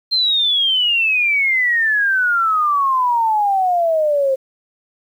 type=exponential sweep; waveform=sine; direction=down; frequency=4186 to 523.3 Hz; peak=-13 dBFS; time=0.11-4.36 s; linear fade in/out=20 ms; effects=8-bit